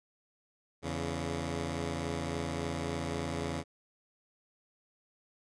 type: tone pair together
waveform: 10% pulse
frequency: 83.42 / 140.3 Hz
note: E2 / C#3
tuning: +21 / +21 cents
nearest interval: major sixth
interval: 900 cents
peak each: -27 / -29 dBFS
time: 0.82-3.64 s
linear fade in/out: 50 ms
effects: resampled to 22050 Hz